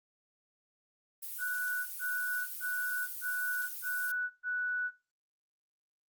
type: noise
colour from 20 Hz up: violet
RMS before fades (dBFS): -41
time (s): 1.22-4.12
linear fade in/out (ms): 10
type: tone bursts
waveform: sine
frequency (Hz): 1480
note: F#6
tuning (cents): 0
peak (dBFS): -31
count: 6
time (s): 1.38-4.91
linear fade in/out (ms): 50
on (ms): 480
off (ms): 130
effects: noise-tail reverb RT60 0.3 s tail -20 dB re dry + Opus 24 kbps